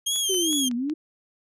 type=tone with vibrato; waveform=20% pulse; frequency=3208 Hz; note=G7; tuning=39 cents sharp; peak=-17 dBFS; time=0.06-0.69 s; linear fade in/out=10 ms; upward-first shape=sine; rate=2.5 Hz; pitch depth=82 cents each way
type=click train; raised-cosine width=0.2 ms; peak=-24 dBFS; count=5; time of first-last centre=0.16-0.898 s; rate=5.42 Hz
type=exponential two-way sweep; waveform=sine; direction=down then up; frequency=395.9 to 233.1 to 321.7 Hz; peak=-24 dBFS; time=0.29-0.94 s; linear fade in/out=10 ms; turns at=0.75 s
effects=none